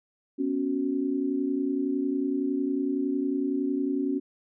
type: chord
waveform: sine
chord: B suspended second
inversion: none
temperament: just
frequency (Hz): 246.9 / 277.8 / 370.4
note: B3 / C#4 / F#4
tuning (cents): 0 / +4 / +2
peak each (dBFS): -32 / -26 / -32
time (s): 0.38-4.2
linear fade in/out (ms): 20
effects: none